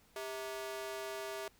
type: ring-modulated tone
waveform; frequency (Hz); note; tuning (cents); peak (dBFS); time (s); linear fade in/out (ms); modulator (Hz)
sawtooth; 523.3; C5; 0; -33; 0.16-1.48; 2; 124
effects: pink hiss -67 dBFS RMS until 1.59 s